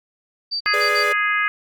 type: tone bursts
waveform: sine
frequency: 4637 Hz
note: D8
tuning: 23 cents flat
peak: -21 dBFS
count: 4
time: 0.51-1.041 s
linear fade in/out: 20 ms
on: 96 ms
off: 49 ms
type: harmonic tone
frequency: 415.3 Hz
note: G#4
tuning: in tune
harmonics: 3 / 4 / 5 / 6 / 7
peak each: -23 / -21 / -22 / -28 / -36 dBFS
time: 0.66-1.48 s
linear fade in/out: 0 ms
type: chord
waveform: 45% pulse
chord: G# diminished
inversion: none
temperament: equal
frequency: 415.3 / 493.9 / 587.3 Hz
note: G#4 / B4 / D5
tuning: 0 / 0 / 0 cents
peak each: -26 / -29 / -26 dBFS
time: 0.73-1.13 s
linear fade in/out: 10 ms
effects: none